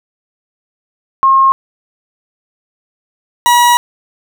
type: tone pair in turn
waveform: sine / 40% pulse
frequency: 1074 / 963.5 Hz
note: C6 / B5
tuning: +45 / -43 cents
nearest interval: major second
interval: 188 cents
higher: first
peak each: -5 dBFS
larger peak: neither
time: 1.23-1.52 / 3.46-3.77 s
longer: second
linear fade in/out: 0 ms
effects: none